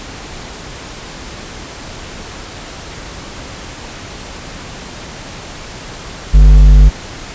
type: tone with hard clipping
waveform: triangle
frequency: 49.54 Hz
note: G1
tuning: 19 cents sharp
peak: -3 dBFS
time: 6.33-6.9 s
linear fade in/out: 20 ms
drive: 10 dB
effects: pink hiss -29 dBFS RMS until 7.34 s + resampled to 16000 Hz